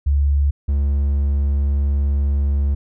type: tone pair in turn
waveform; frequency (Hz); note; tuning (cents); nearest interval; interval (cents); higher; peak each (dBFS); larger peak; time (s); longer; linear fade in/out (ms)
sine / triangle; 71 / 70.39; C#2 / C#2; +42 / +27; unison; 15; first; -13; neither; 0.06-0.51 / 0.68-2.75; second; 10
effects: none